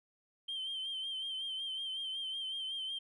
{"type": "tone with vibrato", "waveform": "sine", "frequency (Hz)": 3136, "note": "G7", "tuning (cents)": 0, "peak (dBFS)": -35, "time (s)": [0.48, 2.99], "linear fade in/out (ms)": 10, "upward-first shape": "sine", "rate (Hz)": 5.4, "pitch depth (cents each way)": 46, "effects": ["tanh soft clip ceiling -34 dBFS"]}